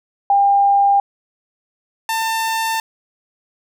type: tone pair in turn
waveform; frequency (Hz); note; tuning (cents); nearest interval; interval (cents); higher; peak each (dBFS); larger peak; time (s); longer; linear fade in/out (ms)
sine / sawtooth; 800 / 896.2; G5 / A5; +35 / +32; major second; 197; second; -10 / -14; first; 0.3-1 / 2.09-2.8; second; 2
effects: none